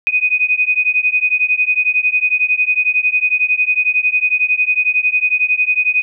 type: beating tone pair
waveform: sine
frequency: 2489 / 2500 Hz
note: D#7 / D#7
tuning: 0 / +8 cents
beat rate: 11 Hz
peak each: -15 dBFS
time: 0.07-6.02 s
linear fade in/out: 0 ms
effects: none